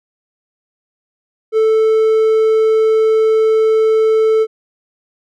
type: tone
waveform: triangle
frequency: 440 Hz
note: A4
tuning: in tune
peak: -7 dBFS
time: 1.52-4.47 s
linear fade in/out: 50 ms
effects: none

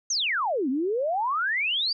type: exponential two-way sweep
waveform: sine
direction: down then up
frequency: 6645 to 248 to 4832 Hz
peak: -23 dBFS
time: 0.1-1.93 s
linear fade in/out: 5 ms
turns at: 0.69 s
effects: none

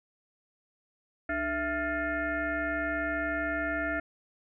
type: tone with frequency modulation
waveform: sine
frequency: 1033 Hz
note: C6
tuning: 22 cents flat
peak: -28 dBFS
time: 1.29-4 s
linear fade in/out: 5 ms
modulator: 367 Hz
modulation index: 2.4
effects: none

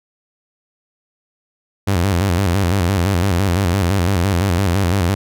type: tone with vibrato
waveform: sawtooth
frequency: 92.5 Hz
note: F#2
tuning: in tune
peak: -10 dBFS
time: 1.87-5.15 s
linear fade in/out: 10 ms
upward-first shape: square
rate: 5.9 Hz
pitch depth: 120 cents each way
effects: none

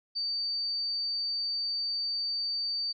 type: tone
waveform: sine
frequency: 4604 Hz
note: D8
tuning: 35 cents flat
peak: -29 dBFS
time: 0.15-2.93 s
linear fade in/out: 20 ms
effects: none

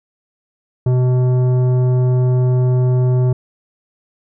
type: tone with tanh clipping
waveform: sine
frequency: 126.2 Hz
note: B2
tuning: 38 cents sharp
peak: -13 dBFS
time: 0.86-3.33 s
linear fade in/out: 5 ms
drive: 12 dB
effects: none

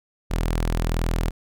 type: tone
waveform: sawtooth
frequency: 41.2 Hz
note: E1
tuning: in tune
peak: -17 dBFS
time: 0.3-1.31 s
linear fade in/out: 20 ms
effects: none

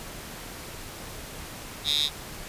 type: tone with high-pass filter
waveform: 10% pulse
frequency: 147.4 Hz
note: D3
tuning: 7 cents sharp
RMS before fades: -25 dBFS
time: 1.84-2.1 s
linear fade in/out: 50 ms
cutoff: 3700 Hz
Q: 8.8
effects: pink hiss -40 dBFS RMS until 2.48 s + resampled to 32000 Hz

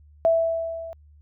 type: tone with level ramp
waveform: sine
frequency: 659.3 Hz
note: E5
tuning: in tune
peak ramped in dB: -14 to -34 dBFS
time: 0.25-0.93 s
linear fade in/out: 0 ms
effects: added 74 Hz sine -49 dBFS peak until 1.21 s

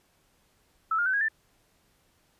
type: tone with pitch steps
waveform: sine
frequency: 1312 / 1414.3 / 1524.6 / 1643.5 / 1771.7 Hz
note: E6 / F6 / G6 / G#6 / A6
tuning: -9 / +21 / -49 / -19 / +11 cents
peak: -23 dBFS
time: 0.91-1.285 s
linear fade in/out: 5 ms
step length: 75 ms
effects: pink hiss -67 dBFS RMS until 2.39 s + resampled to 32000 Hz

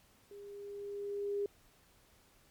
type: tone with level ramp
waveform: sine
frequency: 405.1 Hz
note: G#4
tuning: 43 cents flat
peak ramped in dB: -48 to -31 dBFS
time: 0.31-1.46 s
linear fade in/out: 2 ms
effects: pink hiss -66 dBFS RMS until 2.5 s + MP3 96 kbps

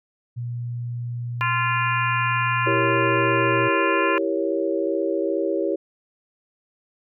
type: tone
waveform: sine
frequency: 120 Hz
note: B2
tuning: 49 cents flat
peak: -26 dBFS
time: 0.36-3.69 s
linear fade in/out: 20 ms
type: harmonic tone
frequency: 346.1 Hz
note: F4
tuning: 16 cents flat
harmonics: 3 / 4 / 5 / 6 / 7 / 8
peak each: -23 / -28 / -27 / -37 / -28 / -31 dBFS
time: 1.41-4.18 s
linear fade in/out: 0 ms
type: chord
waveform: sine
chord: E diminished seventh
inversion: none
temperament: equal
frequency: 329.6 / 392 / 466.2 / 554.4 Hz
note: E4 / G4 / Bb4 / Db5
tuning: 0 / 0 / 0 / 0 cents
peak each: -25 / -25 / -29 / -26 dBFS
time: 2.66-5.76 s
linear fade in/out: 10 ms
effects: none

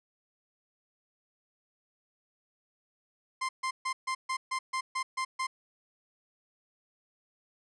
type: tone bursts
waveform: 30% pulse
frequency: 1046.5 Hz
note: C6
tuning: in tune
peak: -27 dBFS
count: 10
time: 3.41-5.47 s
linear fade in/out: 10 ms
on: 80 ms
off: 140 ms
effects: resampled to 22050 Hz

